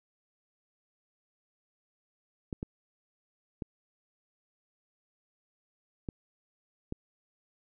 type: clicks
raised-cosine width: 3 ms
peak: -22 dBFS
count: 5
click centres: 2.528 / 2.629 / 3.622 / 6.088 / 6.924 s
effects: none